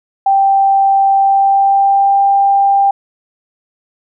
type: tone with pitch glide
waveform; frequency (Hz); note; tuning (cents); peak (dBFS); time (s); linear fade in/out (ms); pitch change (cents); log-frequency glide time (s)
sine; 784 to 793.1; G5 to G5; 0 to +20; -7; 0.26-2.91; 5; +20; 1.18-2.22
effects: none